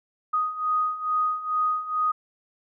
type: beating tone pair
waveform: sine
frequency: 1244.5 / 1246.8 Hz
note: D#6 / D#6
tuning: 0 / +3 cents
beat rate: 2.3 Hz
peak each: -28 / -24 dBFS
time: 0.33-2.12 s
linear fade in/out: 10 ms
effects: none